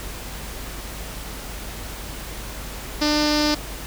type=tone with low-pass filter; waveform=sawtooth; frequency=299.3 Hz; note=D4; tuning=33 cents sharp; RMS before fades=-20 dBFS; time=3.01-3.55 s; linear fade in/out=10 ms; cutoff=5000 Hz; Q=5.7; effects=added 50 Hz sine -35 dBFS peak until 3.86 s + pink hiss -35 dBFS RMS until 3.86 s